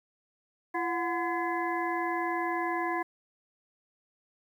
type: harmonic tone with a mistuned harmonic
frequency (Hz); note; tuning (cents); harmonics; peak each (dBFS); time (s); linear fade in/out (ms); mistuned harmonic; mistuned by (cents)
340; F4; -46; 1 / 2 / 3 / 5 / 6; -33 / -34 / -33 / -37 / -39; 0.74-3.03; 10; 2; +120
effects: 10-bit